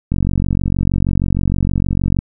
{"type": "click train", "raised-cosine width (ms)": 5, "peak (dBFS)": -4, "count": 97, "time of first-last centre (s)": [0.12, 2.189], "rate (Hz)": 46.4, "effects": []}